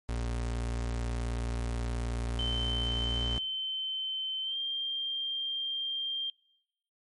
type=tone; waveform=35% pulse; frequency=58.7 Hz; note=A#1; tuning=13 cents sharp; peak=-29 dBFS; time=0.09-3.38 s; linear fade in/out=0 ms
type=tone with pitch glide; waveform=sine; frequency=3081 to 3184 Hz; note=G7 to G7; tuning=-31 to +26 cents; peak=-31 dBFS; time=2.39-6.3 s; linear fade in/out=2 ms; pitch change=+57 cents; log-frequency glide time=4.43-4.57 s
effects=noise-tail reverb RT60 0.9 s tail -25 dB re dry + MP3 48 kbps